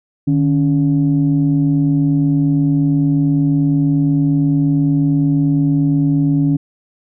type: tone pair together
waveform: sine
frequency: 151.35 / 280 Hz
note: D#3 / C#4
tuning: -48 / +18 cents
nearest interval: major seventh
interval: 1066 cents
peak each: -13 dBFS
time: 0.27-6.57 s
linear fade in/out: 10 ms
effects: tanh soft clip ceiling -5 dBFS